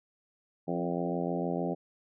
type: harmonic tone with a mistuned harmonic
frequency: 86.6 Hz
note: F2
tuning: 14 cents flat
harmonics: 2 / 3 / 4 / 5 / 6 / 7 / 8 / 9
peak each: -34 / -36 / -37 / -38 / -39 / -39 / -40 / -41 dBFS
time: 0.67-1.75 s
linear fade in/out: 20 ms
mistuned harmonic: 3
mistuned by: +23 cents
effects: none